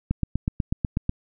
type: click train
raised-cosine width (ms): 5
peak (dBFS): -10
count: 9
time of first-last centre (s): 0.11-1.094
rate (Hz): 8.13
effects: none